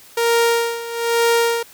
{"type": "tone with tremolo", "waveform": "sawtooth", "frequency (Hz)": 466.2, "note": "A#4", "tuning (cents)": 0, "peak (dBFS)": -9, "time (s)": [0.17, 1.63], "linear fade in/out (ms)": 5, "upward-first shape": "sine", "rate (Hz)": 1.1, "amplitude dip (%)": 80, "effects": ["white hiss -45 dBFS RMS until 1.73 s"]}